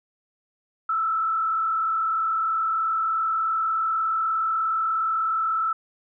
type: tone with frequency modulation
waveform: sine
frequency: 1318.5 Hz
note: E6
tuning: in tune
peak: -21 dBFS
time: 0.89-5.73 s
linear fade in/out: 5 ms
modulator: 39.8 Hz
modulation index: 0.73
effects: none